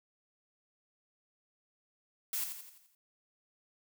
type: noise with echo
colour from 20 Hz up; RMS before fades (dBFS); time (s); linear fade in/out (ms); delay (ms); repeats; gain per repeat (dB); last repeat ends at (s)
blue; -35; 2.33-2.44; 2; 85; 6; -6; 2.95
effects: none